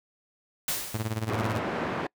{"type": "noise with exponential decay", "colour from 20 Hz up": "white", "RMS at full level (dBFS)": -27, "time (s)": [0.68, 1.37], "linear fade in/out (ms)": 2, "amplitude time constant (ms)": 150}
{"type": "tone with tremolo", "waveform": "sawtooth", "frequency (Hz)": 110, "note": "A2", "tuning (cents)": 0, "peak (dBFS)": -22, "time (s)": [0.94, 1.6], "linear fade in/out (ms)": 5, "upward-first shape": "sine", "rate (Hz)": 18, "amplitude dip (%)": 80}
{"type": "band-pass noise", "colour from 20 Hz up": "pink", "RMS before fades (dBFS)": -31, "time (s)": [1.29, 2.07], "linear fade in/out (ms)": 5, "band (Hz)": [190, 1600], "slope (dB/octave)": 12}
{"effects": ["noise-tail reverb RT60 0.1 s tail -26 dB re dry"]}